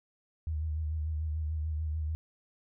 sine tone with vibrato, 77.78 Hz, D#2, in tune, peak -30 dBFS, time 0.47-2.15 s, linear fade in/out 0 ms, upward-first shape sine, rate 6.8 Hz, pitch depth 46 cents each way, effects none

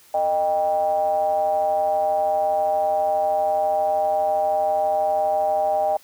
triangle ring-modulated tone, 87.1 Hz, F2, 4 cents flat, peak -13 dBFS, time 0.14-5.97 s, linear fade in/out 5 ms, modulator 703 Hz, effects white hiss -52 dBFS RMS until 6.03 s

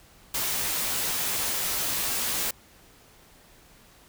white noise with comb filter, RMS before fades -28 dBFS, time 0.34-2.51 s, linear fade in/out 5 ms, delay 14 ms, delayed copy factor -0.65, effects pink hiss -55 dBFS RMS until 4.08 s

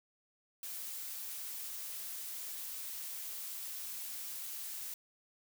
blue noise, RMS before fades -43 dBFS, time 0.63-4.94 s, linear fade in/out 2 ms, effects none

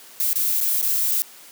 violet noise with dropouts, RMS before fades -21 dBFS, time 0.2-1.22 s, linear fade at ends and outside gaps 0 ms, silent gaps 0.331-0.357 / 0.604-0.611 / 0.814-0.827 s, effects white hiss -45 dBFS RMS until 1.51 s + high-pass 200 Hz 12 dB/octave

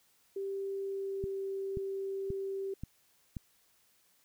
sine tone with pitch glide, 392 to 389.3 Hz, G4 to G4, 0 to -12 cents, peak -34 dBFS, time 0.36-2.74 s, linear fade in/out 5 ms, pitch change -12 cents, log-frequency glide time 0.81-1.38 s
click train, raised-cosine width 5 ms, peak -26 dBFS, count 5, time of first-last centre 1.24-3.368 s, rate 1.88 Hz
effects white hiss -69 dBFS RMS until 4.24 s

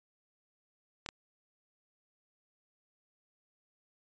clicks, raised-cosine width 0.2 ms, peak -21 dBFS, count 2, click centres 1.062 / 1.089 s, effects resampled to 16000 Hz

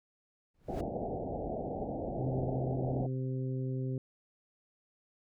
brown noise with exponential growth, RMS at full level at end -35 dBFS, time 0.54-0.81 s, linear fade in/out 5 ms, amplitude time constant 57 ms
white low-pass noise, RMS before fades -37 dBFS, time 0.68-3.07 s, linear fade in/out 10 ms, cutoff 780 Hz, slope 96 dB/octave
harmonic tone, 130.2 Hz, C3, 8 cents flat, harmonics 1 / 2 / 3 / 4, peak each -33 / -40 / -42 / -49 dBFS, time 2.18-3.98 s, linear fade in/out 2 ms
effects none

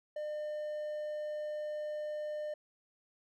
triangle tone, 603 Hz, D5, 46 cents sharp, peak -34 dBFS, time 0.16-2.54 s, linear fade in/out 5 ms, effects none

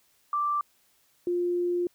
sine tone pair in turn, 1174.7 / 351.9 Hz, D6 / F4, 0 / +13 cents, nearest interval octave + major sixth, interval 2087 cents, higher first, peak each -24 dBFS, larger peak neither, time 0.33-0.61 / 1.27-1.87 s, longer second, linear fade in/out 2 ms, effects white hiss -66 dBFS RMS until 1.94 s

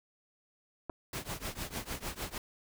clicks, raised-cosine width 1 ms, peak -26 dBFS, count 2, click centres 0.896 / 0.899 s
pink noise with tremolo, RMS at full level -36 dBFS, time 1.13-2.38 s, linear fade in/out 2 ms, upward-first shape triangle, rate 6.6 Hz, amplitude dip 95%
effects none

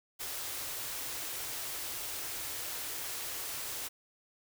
white band-stop noise, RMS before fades -39 dBFS, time 0.19-3.89 s, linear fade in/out 20 ms, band 150 to 260 Hz, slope 96 dB/octave, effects none

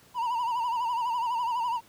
triangle tone with vibrato, 950 Hz, A#5, 33 cents sharp, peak -24 dBFS, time 0.14-1.81 s, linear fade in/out 50 ms, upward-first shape sine, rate 12 Hz, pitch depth 88 cents each way, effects pink hiss -57 dBFS RMS until 1.88 s + high-pass 80 Hz 12 dB/octave

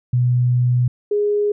sine tone pair in turn, 123.6 / 413.8 Hz, B2 / G#4, +2 / -6 cents, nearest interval octave + major sixth, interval 2092 cents, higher second, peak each -13 / -15 dBFS, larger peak first, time 0.13-0.88 / 1.11-1.52 s, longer first, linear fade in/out 5 ms, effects none

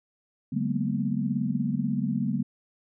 sine tone cluster, 143 / 187.6 / 208.8 / 229.1 / 245.5 Hz, D3 / F#3 / G#3 / A#3 / B3, -46 / +24 / +10 / -30 / -10 cents, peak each -31 dBFS, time 0.52-2.43 s, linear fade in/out 10 ms, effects none

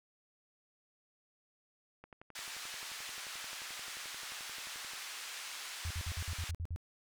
click train, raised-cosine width 0.5 ms, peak -36 dBFS, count 34, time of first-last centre 2.04-4.935 s, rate 11.4 Hz
pink band-pass noise, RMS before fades -45 dBFS, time 2.35-6.51 s, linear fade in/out 5 ms, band 1500 to 9100 Hz, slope 12 dB/octave
sine tone bursts, 84.2 Hz, E2, 37 cents sharp, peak -35 dBFS, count 9, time 5.85-6.761 s, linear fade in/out 0 ms, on 55 ms, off 52 ms
effects none

